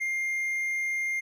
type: tone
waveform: triangle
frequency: 2113 Hz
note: C7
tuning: 16 cents sharp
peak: -25 dBFS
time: 0-1.21 s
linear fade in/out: 20 ms
effects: none